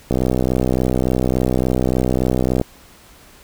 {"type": "click train", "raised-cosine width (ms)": 2, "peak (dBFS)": -4, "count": 160, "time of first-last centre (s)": [0.11, 2.614], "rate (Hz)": 63.5, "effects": ["pink hiss -46 dBFS RMS until 3.43 s"]}